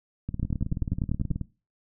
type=two click trains; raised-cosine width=5 ms; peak=-18 / -14 dBFS; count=22 / 10; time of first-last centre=0.29-1.413 / 0.43-1.312 s; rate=18.7 / 10.2 Hz; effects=noise-tail reverb RT60 0.3 s tail -19 dB re dry